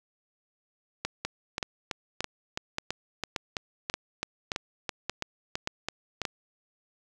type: two click trains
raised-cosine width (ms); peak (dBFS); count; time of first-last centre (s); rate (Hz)
0.2; -12 / -13; 10 / 16; 1.05-6.252 / 1.25-6.217; 1.73 / 3.02
effects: none